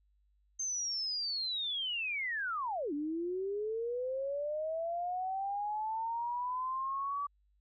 sine linear two-way sweep, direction down then up, 6350 to 283.9 to 1153 Hz, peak -33 dBFS, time 0.59-7.27 s, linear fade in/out 10 ms, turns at 2.93 s, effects added 50 Hz sine -68 dBFS peak until 7.6 s

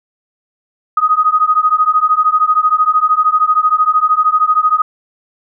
sine beating tone pair, 1244.5 / 1257.5 Hz, D#6 / D#6, 0 / +18 cents, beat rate 13 Hz, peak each -12 dBFS, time 0.97-4.82 s, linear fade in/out 5 ms, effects none

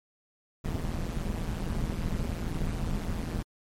brown noise with amplitude modulation, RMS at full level -27 dBFS, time 0.64-3.43 s, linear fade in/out 10 ms, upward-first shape sine, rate 167 Hz, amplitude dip 95%, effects MP3 64 kbps

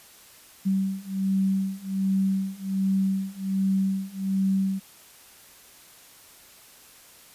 sine beating tone pair, 191.9 / 193.2 Hz, G3 / G3, -37 / -25 cents, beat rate 1.3 Hz, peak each -26 / -25 dBFS, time 0.65-4.8 s, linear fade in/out 20 ms, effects white hiss -51 dBFS RMS until 7.34 s + resampled to 32000 Hz

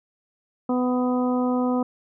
harmonic tone, 250 Hz, B3, 21 cents sharp, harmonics 1 / 2 / 3 / 4 / 5, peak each -21 / -27 / -31 / -33 / -35 dBFS, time 0.69-1.83 s, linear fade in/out 5 ms, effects none

